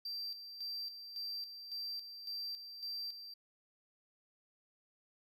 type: tone with tremolo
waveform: triangle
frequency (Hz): 4699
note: D8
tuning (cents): 0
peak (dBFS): -38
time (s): 0.05-3.34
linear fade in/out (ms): 5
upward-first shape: square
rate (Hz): 1.8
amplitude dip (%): 60
effects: none